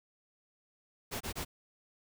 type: noise bursts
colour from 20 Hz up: pink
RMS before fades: -38 dBFS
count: 3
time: 1.11-1.45 s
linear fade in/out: 20 ms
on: 96 ms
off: 26 ms
effects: none